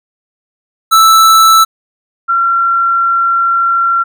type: tone pair in turn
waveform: square / sine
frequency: 1318.5 / 1366.8 Hz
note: E6 / F6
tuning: 0 / -38 cents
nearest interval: minor second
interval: 62 cents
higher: second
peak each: -4 / -8 dBFS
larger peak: first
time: 0.91-1.65 / 2.28-4.04 s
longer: second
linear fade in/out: 20 ms
effects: none